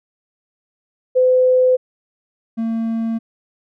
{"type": "tone pair in turn", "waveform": ["sine", "triangle"], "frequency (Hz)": [509, 226.7], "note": ["C5", "A#3"], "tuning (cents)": [-48, -48], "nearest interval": "octave + major second", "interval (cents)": 1400, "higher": "first", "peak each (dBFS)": [-10, -16], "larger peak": "first", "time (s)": [[1.15, 1.77], [2.57, 3.19]], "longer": "neither", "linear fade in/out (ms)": 20, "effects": []}